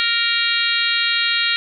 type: harmonic tone with a mistuned harmonic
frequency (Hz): 466.2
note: A#4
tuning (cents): 0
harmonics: 3 / 4 / 5 / 6 / 7 / 8 / 9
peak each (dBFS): -24 / -24 / -24 / -24 / -24 / -24 / -24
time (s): 0-1.56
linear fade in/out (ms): 0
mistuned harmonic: 8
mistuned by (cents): +20
effects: none